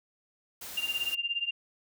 white noise, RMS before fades -42 dBFS, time 0.61-1.15 s, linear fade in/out 5 ms
sine tone with tremolo, 2794 Hz, F7, in tune, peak -25 dBFS, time 0.77-1.51 s, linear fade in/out 5 ms, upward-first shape triangle, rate 17 Hz, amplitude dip 95%
effects none

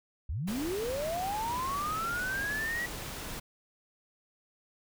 sine linear sweep, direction up, 55 to 1946 Hz, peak -31 dBFS, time 0.29-2.86 s, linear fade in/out 5 ms
pink noise, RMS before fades -40 dBFS, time 0.47-3.4 s, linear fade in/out 10 ms
effects none

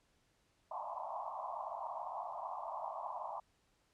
white band-pass noise, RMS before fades -43 dBFS, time 0.71-3.4 s, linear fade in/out 5 ms, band 620 to 1100 Hz, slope 96 dB/octave, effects pink hiss -75 dBFS RMS until 3.93 s + low-pass 9000 Hz 12 dB/octave

